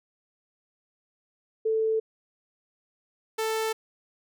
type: tone pair in turn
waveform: sine / sawtooth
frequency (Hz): 441.8 / 441.8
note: A4 / A4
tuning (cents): +7 / +7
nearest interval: unison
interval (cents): 0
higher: neither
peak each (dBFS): -22 / -22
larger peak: neither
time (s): 1.65-2 / 3.38-3.73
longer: neither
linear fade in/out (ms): 10
effects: none